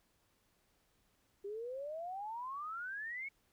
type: exponential sweep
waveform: sine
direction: up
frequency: 392 to 2238 Hz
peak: -40 dBFS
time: 1.44-3.29 s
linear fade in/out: 10 ms
effects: pink hiss -75 dBFS RMS until 3.52 s